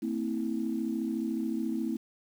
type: tone cluster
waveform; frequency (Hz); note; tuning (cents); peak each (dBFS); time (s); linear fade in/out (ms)
sine; 225.9 / 259.9 / 325; A3 / C4 / E4; +46 / -11 / -24; -32 / -34 / -33; 0.02-1.97; 10
effects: tanh soft clip ceiling -19 dBFS + 9-bit